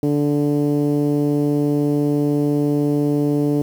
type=tone with low-pass filter; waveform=10% pulse; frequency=146 Hz; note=D3; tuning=10 cents flat; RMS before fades=-18 dBFS; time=0.03-3.62 s; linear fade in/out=2 ms; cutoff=350 Hz; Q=1.9; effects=7-bit